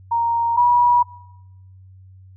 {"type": "tone pair in turn", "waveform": "sine", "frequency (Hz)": [932.3, 967.5], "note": ["A#5", "B5"], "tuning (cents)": [0, -36], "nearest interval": "minor second", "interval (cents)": 64, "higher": "second", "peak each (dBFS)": [-16, -11], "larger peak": "second", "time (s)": [[0.11, 0.57], [0.57, 1.03]], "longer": "neither", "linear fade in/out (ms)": 10, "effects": ["noise-tail reverb RT60 0.9 s tail -23 dB re dry", "added 94 Hz sine -42 dBFS peak until 2.36 s"]}